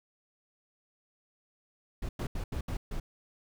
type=noise bursts at uneven times; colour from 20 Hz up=brown; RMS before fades=-34 dBFS; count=6; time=2.02-2.09 / 2.19-2.27 / 2.35-2.44 / 2.52-2.61 / 2.68-2.77 / 2.91-3 s; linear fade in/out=5 ms; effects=none